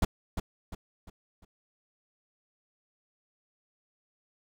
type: noise with echo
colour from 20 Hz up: brown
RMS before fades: -23 dBFS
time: 0.02-0.05 s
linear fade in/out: 5 ms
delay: 350 ms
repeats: 4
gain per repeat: -8 dB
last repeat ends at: 1.45 s
effects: none